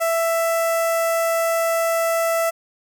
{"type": "tone with notch filter", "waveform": "sawtooth", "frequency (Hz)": 663, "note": "E5", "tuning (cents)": 10, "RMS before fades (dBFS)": -20, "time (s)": [0, 2.51], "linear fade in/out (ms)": 20, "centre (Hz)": 3800, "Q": 0.93, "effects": []}